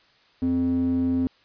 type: tone with band-pass filter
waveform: square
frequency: 86.7 Hz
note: F2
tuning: 12 cents flat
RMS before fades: -23 dBFS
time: 0.42-1.27 s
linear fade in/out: 0 ms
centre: 250 Hz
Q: 4.6
effects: white hiss -59 dBFS RMS until 1.44 s + resampled to 11025 Hz